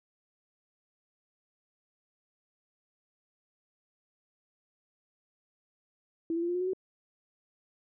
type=tone with pitch steps; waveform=sine; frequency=329.6 / 336.9 / 344.4 / 352 / 359.8 / 367.8 / 376 Hz; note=E4 / E4 / F4 / F4 / F#4 / F#4 / F#4; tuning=0 / +38 / -24 / +14 / -48 / -10 / +28 cents; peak=-28 dBFS; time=6.3-6.734 s; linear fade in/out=2 ms; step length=62 ms; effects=none